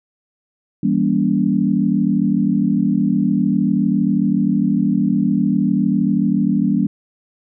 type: chord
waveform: sine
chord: E diminished seventh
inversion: none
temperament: just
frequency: 164.81 / 197.78 / 237.3 / 284.8 Hz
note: E3 / G3 / Bb3 / Db4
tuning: 0 / +16 / +31 / +47 cents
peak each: -22 / -17 / -19 / -20 dBFS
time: 0.83-6.87 s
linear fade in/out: 5 ms
effects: none